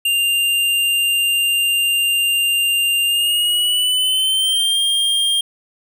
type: tone with pitch glide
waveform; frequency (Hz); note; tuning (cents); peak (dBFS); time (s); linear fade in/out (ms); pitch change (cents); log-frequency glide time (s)
square; 2794 to 3209; F7 to G7; 0 to +40; -15; 0.05-5.41; 5; +240; 3.05-4.8
effects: none